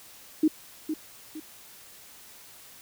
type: tone with echo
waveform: sine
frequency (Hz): 311.1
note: D#4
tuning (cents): 0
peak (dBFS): -17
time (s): 0.43-0.48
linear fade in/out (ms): 5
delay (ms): 460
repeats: 2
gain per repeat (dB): -9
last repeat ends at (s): 1.4
effects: white hiss -50 dBFS RMS until 2.81 s